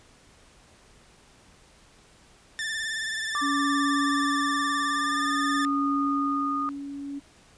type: tone with vibrato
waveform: sawtooth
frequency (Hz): 1771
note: A6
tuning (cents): +11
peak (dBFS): -25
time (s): 2.59-5.65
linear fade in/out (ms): 0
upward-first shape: sine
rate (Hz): 19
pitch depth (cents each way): 44
type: tone with pitch glide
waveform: sine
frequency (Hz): 1174.7 to 1228.8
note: D6 to D#6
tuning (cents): 0 to -22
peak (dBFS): -26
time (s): 3.35-6.69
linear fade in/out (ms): 0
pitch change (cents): +78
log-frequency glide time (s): 4.83-5.35
type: tone with tremolo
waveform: sine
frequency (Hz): 281.4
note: C#4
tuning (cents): +26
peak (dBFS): -24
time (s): 3.41-7.2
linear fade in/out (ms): 20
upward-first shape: sine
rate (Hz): 0.5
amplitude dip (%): 65
effects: pink hiss -56 dBFS RMS until 7.57 s + resampled to 22050 Hz